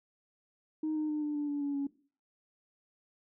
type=tone with pitch steps; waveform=sine; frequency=311.1 / 306.5 / 301.9 / 297.4 / 293 / 288.6 / 284.3 / 280.1 Hz; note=D#4 / D#4 / D4 / D4 / D4 / D4 / C#4 / C#4; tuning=0 / -26 / +48 / +22 / -4 / -30 / +44 / +18 cents; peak=-29 dBFS; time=0.83-1.87 s; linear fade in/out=5 ms; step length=130 ms; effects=noise-tail reverb RT60 0.4 s tail -18 dB re dry + tanh soft clip ceiling -27 dBFS